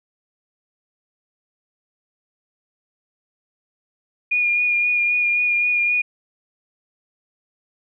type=tone with vibrato; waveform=sine; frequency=2434 Hz; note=D#7; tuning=39 cents flat; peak=-16 dBFS; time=4.31-6.02 s; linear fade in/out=10 ms; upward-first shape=sine; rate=3.8 Hz; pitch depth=19 cents each way; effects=none